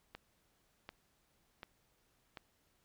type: click train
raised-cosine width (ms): 0.3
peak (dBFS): -30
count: 4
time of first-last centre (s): 0.15-2.372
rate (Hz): 1.35
effects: pink hiss -75 dBFS RMS until 2.84 s